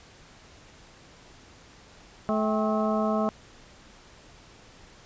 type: harmonic tone with a mistuned harmonic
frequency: 215.8 Hz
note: A3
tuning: 33 cents flat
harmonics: 1 / 2 / 3 / 4 / 5 / 6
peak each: -26 / -32 / -28 / -34 / -33 / -35 dBFS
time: 2.29-3.29 s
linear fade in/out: 0 ms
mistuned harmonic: 4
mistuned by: -150 cents
effects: pink hiss -52 dBFS RMS until 5.05 s + resampled to 16000 Hz